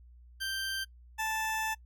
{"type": "tone pair in turn", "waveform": "20% pulse", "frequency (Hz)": [1568, 878.2], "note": ["G6", "A5"], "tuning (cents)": [0, -4], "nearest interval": "minor seventh", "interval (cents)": 1004, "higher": "first", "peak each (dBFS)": [-28, -26], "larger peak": "second", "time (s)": [[0.4, 0.85], [1.18, 1.75]], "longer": "second", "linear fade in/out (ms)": 20, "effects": ["noise-tail reverb RT60 0.1 s tail -24 dB re dry", "added 60 Hz sine -52 dBFS peak until 1.85 s"]}